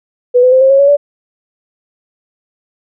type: tone with pitch steps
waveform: sine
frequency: 492.8 / 505.8 / 519.1 / 532.8 / 546.8 / 561.2 / 576 Hz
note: B4 / B4 / C5 / C5 / C#5 / C#5 / D5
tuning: -4 / +41 / -14 / +31 / -24 / +21 / -34 cents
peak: -4 dBFS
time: 0.34-0.97 s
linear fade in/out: 20 ms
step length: 90 ms
effects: none